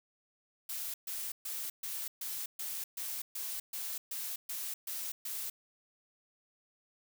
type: noise bursts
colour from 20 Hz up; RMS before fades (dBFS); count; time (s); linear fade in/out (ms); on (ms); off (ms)
blue; -39; 13; 0.69-5.5; 5; 250; 130
effects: none